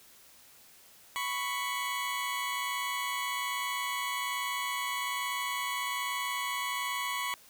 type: tone pair together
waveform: 20% pulse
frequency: 989.8 / 1111 Hz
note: B5 / C#6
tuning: +4 / +4 cents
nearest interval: major second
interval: 200 cents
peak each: -30 / -29 dBFS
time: 1.16-7.34 s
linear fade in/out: 0 ms
effects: white hiss -57 dBFS RMS until 7.49 s